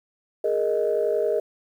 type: chord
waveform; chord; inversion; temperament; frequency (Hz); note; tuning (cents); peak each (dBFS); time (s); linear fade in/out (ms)
sine; Ab suspended second; none; equal; 415.3 / 466.2 / 622.3; Ab4 / Bb4 / Eb5; 0 / 0 / 0; -24; 0.44-1.4; 5
effects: tanh soft clip ceiling -12 dBFS + 9-bit